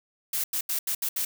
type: noise bursts at uneven times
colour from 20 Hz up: blue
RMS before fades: -28 dBFS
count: 6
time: 0.33-0.44 / 0.53-0.61 / 0.69-0.79 / 0.87-0.95 / 1.02-1.09 / 1.16-1.25 s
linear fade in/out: 5 ms
effects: none